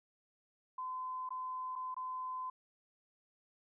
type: tone with dropouts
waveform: sine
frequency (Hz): 1023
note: C6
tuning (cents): -39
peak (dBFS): -38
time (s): 0.78-2.5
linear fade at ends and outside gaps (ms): 5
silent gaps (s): 1.291-1.305 / 1.755-1.759 / 1.944-1.965
effects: none

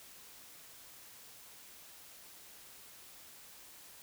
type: silence
effects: white hiss -55 dBFS RMS until 4.02 s

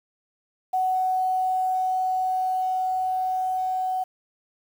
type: tone with level ramp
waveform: sine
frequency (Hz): 746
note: F#5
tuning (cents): +14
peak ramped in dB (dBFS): -20 to -23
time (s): 0.73-4.04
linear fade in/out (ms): 10
effects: 8-bit

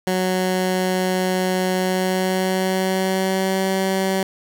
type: tone with pitch glide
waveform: 15% pulse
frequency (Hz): 185 to 190.97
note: F#3 to G3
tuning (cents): 0 to -45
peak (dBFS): -12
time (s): 0.07-4.23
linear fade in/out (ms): 2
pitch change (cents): +55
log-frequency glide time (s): 1.75-3.67
effects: none

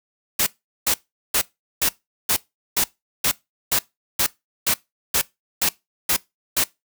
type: noise bursts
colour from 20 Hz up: white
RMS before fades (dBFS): -19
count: 14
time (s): 0.39-6.64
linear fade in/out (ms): 5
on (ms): 75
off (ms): 400
effects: noise-tail reverb RT60 0.2 s tail -21 dB re dry

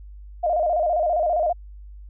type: tone with vibrato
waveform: sine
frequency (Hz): 659.3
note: E5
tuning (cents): 0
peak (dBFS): -18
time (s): 0.43-1.53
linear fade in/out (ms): 10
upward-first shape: square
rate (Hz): 15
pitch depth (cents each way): 110
effects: added 50 Hz sine -38 dBFS peak until 2.09 s

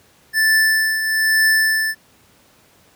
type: tone with tremolo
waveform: square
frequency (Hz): 1760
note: A6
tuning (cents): 0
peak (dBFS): -12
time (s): 0.33-1.95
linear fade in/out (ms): 50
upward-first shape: triangle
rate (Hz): 1.1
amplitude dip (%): 60
effects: pink hiss -53 dBFS RMS until 2.95 s + high-pass 80 Hz 12 dB/octave

